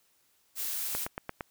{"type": "noise", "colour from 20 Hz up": "blue", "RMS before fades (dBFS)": -34, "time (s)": [0.55, 1.08], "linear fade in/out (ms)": 50}
{"type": "click train", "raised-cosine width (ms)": 0.5, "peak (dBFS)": -19, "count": 5, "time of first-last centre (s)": [0.95, 1.408], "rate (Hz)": 8.73}
{"effects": ["white hiss -69 dBFS RMS until 1.5 s"]}